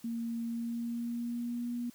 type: tone with pitch glide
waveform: sine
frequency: 231.6 to 240.2 Hz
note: A#3 to B3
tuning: -11 to -48 cents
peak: -33 dBFS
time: 0.04-1.9 s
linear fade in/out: 5 ms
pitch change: +63 cents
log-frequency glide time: 0.41-1.72 s
effects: white hiss -60 dBFS RMS until 1.94 s